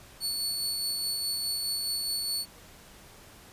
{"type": "tone with tremolo", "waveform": "sawtooth", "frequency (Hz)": 4434, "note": "C#8", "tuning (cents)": 0, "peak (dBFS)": -25, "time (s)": [0.2, 2.46], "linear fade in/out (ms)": 50, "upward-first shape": "sine", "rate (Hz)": 4.8, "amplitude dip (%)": 25, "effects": ["pink hiss -52 dBFS RMS until 3.52 s", "resampled to 32000 Hz"]}